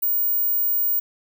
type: tone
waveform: sine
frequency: 15420 Hz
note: B9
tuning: 43 cents flat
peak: -18 dBFS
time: 0.02-1 s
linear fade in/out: 10 ms
effects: none